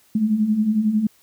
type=beating tone pair; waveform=sine; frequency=206.1 / 217.1 Hz; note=G#3 / A3; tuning=-13 / -23 cents; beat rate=11 Hz; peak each=-24 / -17 dBFS; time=0.15-1.07 s; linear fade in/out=5 ms; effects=white hiss -57 dBFS RMS until 1.22 s